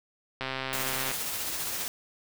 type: click train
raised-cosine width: 0.3 ms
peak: -16 dBFS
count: 94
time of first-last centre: 0.41-1.115 s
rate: 132 Hz
type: noise with tremolo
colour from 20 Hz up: white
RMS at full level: -32 dBFS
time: 0.73-1.88 s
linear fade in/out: 0 ms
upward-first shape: sine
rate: 15 Hz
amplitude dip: 25%
effects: none